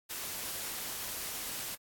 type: noise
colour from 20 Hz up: white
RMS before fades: -39 dBFS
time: 0.09-1.76 s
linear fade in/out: 20 ms
effects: AAC 64 kbps